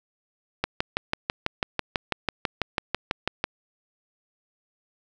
click train, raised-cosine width 0.3 ms, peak -7 dBFS, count 18, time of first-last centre 0.64-3.441 s, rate 6.07 Hz, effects none

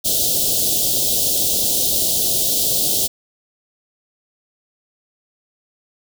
white band-stop noise, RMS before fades -18 dBFS, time 0.04-3.08 s, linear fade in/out 20 ms, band 700 to 3200 Hz, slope 48 dB/octave, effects none

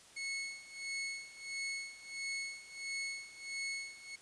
sawtooth tone with tremolo, 2193 Hz, C#7, 19 cents flat, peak -33 dBFS, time 0.16-4.16 s, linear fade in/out 10 ms, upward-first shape sine, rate 1.5 Hz, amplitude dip 85%, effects white hiss -59 dBFS RMS until 4.21 s + resampled to 22050 Hz

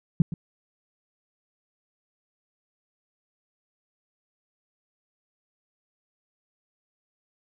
sine tone with echo, 164.1 Hz, E3, 8 cents flat, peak -13 dBFS, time 0.2-0.22 s, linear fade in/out 2 ms, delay 120 ms, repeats 1, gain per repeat -14 dB, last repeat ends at 0.34 s, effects none

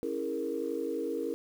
sine chord, A# half-diminished seventh, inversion first, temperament equal, 277.2 / 329.6 / 415.3 / 466.2 Hz, C#4 / E4 / G#4 / A#4, 0 / 0 / 0 / 0 cents, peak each -38 / -36 / -37 / -34 dBFS, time 0.03-1.34 s, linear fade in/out 0 ms, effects tanh soft clip ceiling -20 dBFS + 9-bit

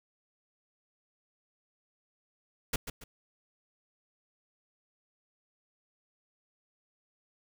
pink noise with echo, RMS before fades -29 dBFS, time 2.73-2.76 s, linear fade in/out 5 ms, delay 140 ms, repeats 2, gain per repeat -9 dB, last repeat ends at 3.04 s, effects none

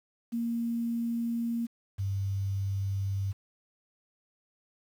sine tone pair in turn, 233.1 / 98.01 Hz, A#3 / G2, 0 / 0 cents, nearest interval octave + minor third, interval 1500 cents, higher first, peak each -28 dBFS, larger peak neither, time 0.32-1.67 / 1.98-3.33 s, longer neither, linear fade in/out 20 ms, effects 9-bit

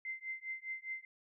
sine tone with tremolo, 2078 Hz, C7, 12 cents flat, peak -36 dBFS, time 0.05-1.05 s, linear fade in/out 2 ms, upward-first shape triangle, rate 4.9 Hz, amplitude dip 100%, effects none

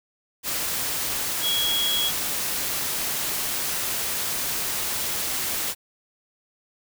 sine tone in noise, 3322 Hz, G#7, in tune, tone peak -22 dBFS, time 1.41-2.12 s, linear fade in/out 50 ms, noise white, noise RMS -27 dBFS, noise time 0.43-5.75 s, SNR +2 dB, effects none

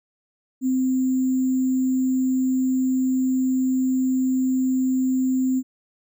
sine tone with sample-and-hold, 259.2 Hz, C4, 16 cents flat, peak -18 dBFS, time 0.61-5.63 s, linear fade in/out 50 ms, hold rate 7350 Hz, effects none

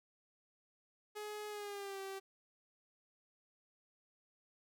sawtooth tone with pitch glide, 420.7 to 388 Hz, G#4 to G4, +22 to -18 cents, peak -39 dBFS, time 1.15-2.2 s, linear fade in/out 20 ms, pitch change -140 cents, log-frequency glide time 1.49-2 s, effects none

